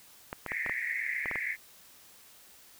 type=clicks; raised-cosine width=0.5 ms; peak=-20 dBFS; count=8; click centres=0.329 / 0.463 / 0.519 / 0.663 / 0.696 / 1.258 / 1.313 / 1.357 s
type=band-pass noise; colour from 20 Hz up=white; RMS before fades=-34 dBFS; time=0.47-1.57 s; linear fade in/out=50 ms; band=1800 to 2200 Hz; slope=96 dB/octave
effects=white hiss -56 dBFS RMS until 2.79 s